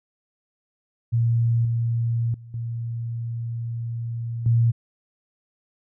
sine tone with level steps, 116.54 Hz, A#2, in tune, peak -17 / -20 / -39 / -26 / -15 dBFS, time 1.12-4.72 s, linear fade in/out 20 ms, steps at 1.65 / 2.34 / 2.54 / 4.46 s, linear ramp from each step 2 ms, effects none

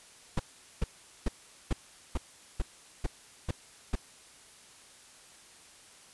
brown noise bursts, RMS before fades -27 dBFS, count 9, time 0.37-3.955 s, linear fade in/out 5 ms, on 25 ms, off 420 ms, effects white hiss -55 dBFS RMS until 6.13 s + resampled to 24000 Hz

